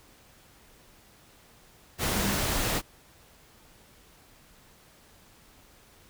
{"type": "tone in noise", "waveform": "sine", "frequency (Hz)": 199.4, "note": "G3", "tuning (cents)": 30, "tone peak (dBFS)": -31, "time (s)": [2.13, 2.39], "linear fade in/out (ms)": 50, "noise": "pink", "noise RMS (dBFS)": -28, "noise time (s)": [1.98, 2.82], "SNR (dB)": -6, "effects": ["pink hiss -57 dBFS RMS until 6.09 s"]}